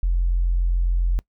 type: tone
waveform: sine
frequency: 43.65 Hz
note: F1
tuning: in tune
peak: -16 dBFS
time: 0.03-1.19 s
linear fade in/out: 0 ms
effects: noise-tail reverb RT60 0.1 s tail -24 dB re dry + tanh soft clip ceiling -12 dBFS

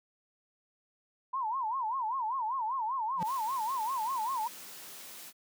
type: tone with vibrato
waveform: sine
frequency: 966 Hz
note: B5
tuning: 39 cents flat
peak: -30 dBFS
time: 1.33-4.48 s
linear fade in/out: 10 ms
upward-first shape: sine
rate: 5.1 Hz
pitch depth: 210 cents each way
type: tone with exponential growth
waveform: square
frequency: 174.61 Hz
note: F3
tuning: in tune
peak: -32 dBFS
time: 3.15-3.23 s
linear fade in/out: 2 ms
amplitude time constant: 16 ms
type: high-pass noise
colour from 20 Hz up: white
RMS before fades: -47 dBFS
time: 3.23-5.33 s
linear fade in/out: 50 ms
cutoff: 140 Hz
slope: 24 dB/octave
effects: none

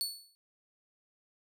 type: tone with exponential decay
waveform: sawtooth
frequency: 4435 Hz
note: C#8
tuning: in tune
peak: -26 dBFS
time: 0.01-0.35 s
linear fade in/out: 0 ms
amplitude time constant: 73 ms
effects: none

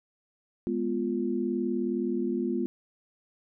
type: chord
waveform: sine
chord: F diminished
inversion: first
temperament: equal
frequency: 207.7 / 246.9 / 349.2 Hz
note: Ab3 / Cb4 / F4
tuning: 0 / 0 / 0 cents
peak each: -32 / -30 / -30 dBFS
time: 0.67-2.66 s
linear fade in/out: 0 ms
effects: none

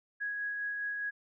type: tone with tremolo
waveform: sine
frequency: 1661.2 Hz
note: G#6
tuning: in tune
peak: -32 dBFS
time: 0.2-1.11 s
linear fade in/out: 20 ms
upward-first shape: sine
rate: 4.9 Hz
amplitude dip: 25%
effects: none

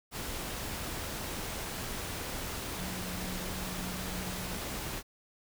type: tone in noise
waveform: sine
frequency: 183 Hz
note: F#3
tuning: 19 cents flat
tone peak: -41 dBFS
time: 2.74-4.61 s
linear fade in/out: 50 ms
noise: pink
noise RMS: -38 dBFS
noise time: 0.11-5.03 s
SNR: -6 dB
effects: none

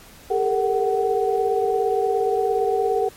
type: tone cluster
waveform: sine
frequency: 401.6 / 450.8 / 468 / 749 Hz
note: G4 / A4 / A#4 / F#5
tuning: +42 / +42 / +7 / +21 cents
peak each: -22 / -22 / -31 / -23 dBFS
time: 0.3-3.09 s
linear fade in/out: 10 ms
effects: pink hiss -46 dBFS RMS until 3.16 s + MP3 64 kbps

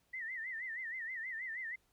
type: tone with vibrato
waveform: sine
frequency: 1924 Hz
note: B6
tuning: 46 cents flat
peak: -39 dBFS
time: 0.13-1.76 s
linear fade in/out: 10 ms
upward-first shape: sine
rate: 6.3 Hz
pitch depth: 140 cents each way
effects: pink hiss -75 dBFS RMS until 1.92 s

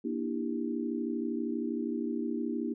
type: chord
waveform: sine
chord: E half-diminished seventh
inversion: second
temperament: just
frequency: 237.3 / 296.7 / 329.6 / 395.6 Hz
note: Bb3 / D4 / E4 / G4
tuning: +31 / +18 / 0 / +16 cents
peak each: -34 / -36 / -36 / -39 dBFS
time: 0.04-2.74 s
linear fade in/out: 10 ms
effects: none

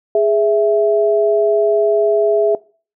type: tone pair together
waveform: sine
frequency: 415.3 / 659.2 Hz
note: G#4 / E5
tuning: 0 / 0 cents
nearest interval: minor sixth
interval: 800 cents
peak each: -13 dBFS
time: 0.15-2.55 s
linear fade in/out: 2 ms
effects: noise-tail reverb RT60 0.4 s tail -22 dB re dry

